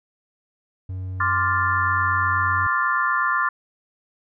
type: tone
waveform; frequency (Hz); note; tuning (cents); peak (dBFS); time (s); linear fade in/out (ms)
triangle; 93.1; F#2; +11; -25; 0.89-2.67; 5
type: chord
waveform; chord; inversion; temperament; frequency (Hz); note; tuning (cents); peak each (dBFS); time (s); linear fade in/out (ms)
sine; D minor seventh; third; equal; 1046.5 / 1174.7 / 1396.9 / 1760; C6 / D6 / F6 / A6; 0 / 0 / 0 / 0; -24; 1.2-3.49; 5
effects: none